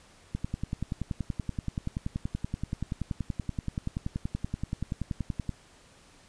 click train, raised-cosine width 5 ms, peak -18 dBFS, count 55, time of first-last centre 0.35-5.493 s, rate 10.5 Hz, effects pink hiss -57 dBFS RMS until 6.28 s + resampled to 22050 Hz

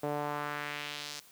sawtooth tone with band-pass filter sweep, 146.83 Hz, D3, in tune, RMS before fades -37 dBFS, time 0.03-1.2 s, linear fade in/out 5 ms, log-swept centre 550 to 5700 Hz, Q 1.5, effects white hiss -58 dBFS RMS until 1.31 s + high-pass 80 Hz 12 dB/octave

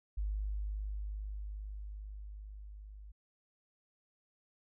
sine tone with level ramp, 51.2 Hz, G#1, 24 cents flat, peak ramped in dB -32 to -48 dBFS, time 0.17-3.12 s, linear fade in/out 10 ms, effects none

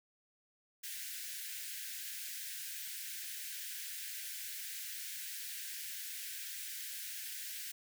white high-pass noise, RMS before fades -44 dBFS, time 0.83-7.72 s, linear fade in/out 10 ms, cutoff 1500 Hz, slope 96 dB/octave, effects none

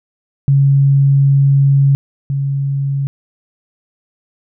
sine tone pair in turn, 138.59 / 138.59 Hz, C#3 / C#3, 0 / 0 cents, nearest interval unison, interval 0 cents, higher neither, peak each -7 / -14 dBFS, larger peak first, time 0.48-1.95 / 2.3-3.07 s, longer first, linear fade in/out 0 ms, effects none

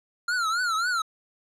square tone with vibrato, 1384 Hz, F6, 16 cents flat, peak -24 dBFS, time 0.28-1.02 s, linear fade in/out 5 ms, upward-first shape triangle, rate 3.7 Hz, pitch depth 160 cents each way, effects low-pass 8000 Hz 12 dB/octave

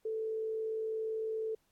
sine tone with frequency modulation, 441.1 Hz, A4, 4 cents sharp, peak -33 dBFS, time 0.05-1.55 s, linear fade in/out 5 ms, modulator 54 Hz, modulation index 0.21, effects pink hiss -75 dBFS RMS until 1.71 s + AAC 64 kbps

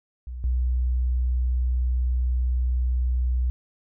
sine tone pair in turn, 61.74 / 62.1 Hz, B1 / B1, 0 / +10 cents, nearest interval unison, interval 10 cents, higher second, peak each -31 / -20 dBFS, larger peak second, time 0.27-0.44 / 0.44-3.5 s, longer second, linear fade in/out 0 ms, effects none

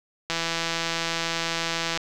click train, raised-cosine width 0.2 ms, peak -9 dBFS, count 279, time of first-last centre 0.3-1.975 s, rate 166 Hz, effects none

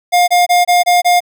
square tone bursts, 709 Hz, F5, 26 cents sharp, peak -8 dBFS, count 6, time 0.12-1.205 s, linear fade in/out 20 ms, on 160 ms, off 25 ms, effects none

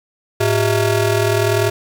25% pulse ring-modulated tone, 255.6 Hz, C4, 40 cents flat, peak -7 dBFS, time 0.4-1.7 s, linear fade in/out 10 ms, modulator 148 Hz, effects none

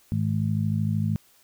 harmonic tone, 53.1 Hz, G#1, 39 cents sharp, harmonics 2 / 3 / 4, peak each -25 / -27 / -28 dBFS, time 0.12-1.16 s, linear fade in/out 0 ms, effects white hiss -59 dBFS RMS until 1.43 s

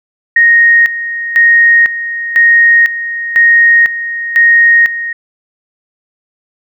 sine tone with tremolo, 1864.7 Hz, A#6, in tune, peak -3 dBFS, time 0.36-5.13 s, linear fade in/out 5 ms, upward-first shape square, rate 1 Hz, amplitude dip 75%, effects none

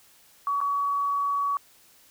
sine tone with dropouts, 1131 Hz, C#6, 34 cents sharp, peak -23 dBFS, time 0.47-1.57 s, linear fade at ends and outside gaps 1 ms, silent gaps 0.605-0.613 s, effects white hiss -57 dBFS RMS until 2.1 s

